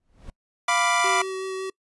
brown noise with exponential growth, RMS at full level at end -37 dBFS, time 0-0.3 s, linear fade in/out 1 ms, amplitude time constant 65 ms
25% pulse chord, B diminished, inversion second, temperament equal, 698.5 / 987.8 / 1174.7 Hz, F5 / B5 / D6, 0 / 0 / 0 cents, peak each -21 / -20 / -20 dBFS, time 0.68-1.22 s, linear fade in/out 5 ms
square tone with vibrato, 379.7 Hz, F#4, 45 cents sharp, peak -29 dBFS, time 1.04-1.7 s, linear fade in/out 5 ms, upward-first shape sine, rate 5.4 Hz, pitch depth 9 cents each way
effects noise-tail reverb RT60 0.1 s tail -25 dB re dry + resampled to 24000 Hz

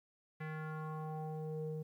square tone with low-pass filter sweep, 155.9 Hz, D#3, 4 cents sharp, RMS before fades -42 dBFS, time 0.4-1.83 s, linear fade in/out 10 ms, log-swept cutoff 2000 to 380 Hz, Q 3.3, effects 12-bit

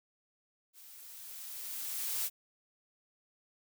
blue noise with level ramp, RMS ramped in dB -55 to -33 dBFS, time 0.73-2.3 s, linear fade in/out 50 ms, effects none

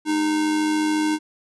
square tone with amplitude modulation, 307.6 Hz, D#4, 20 cents flat, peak -18 dBFS, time 0.05-1.19 s, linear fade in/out 50 ms, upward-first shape sine, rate 93.9 Hz, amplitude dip 35%, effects resampled to 24000 Hz

